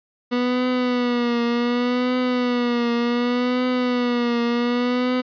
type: tone with vibrato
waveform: 30% pulse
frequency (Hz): 244.1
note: B3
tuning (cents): -20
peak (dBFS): -16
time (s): 0.31-5.22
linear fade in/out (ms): 20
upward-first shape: triangle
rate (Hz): 0.67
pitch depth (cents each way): 62
effects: resampled to 11025 Hz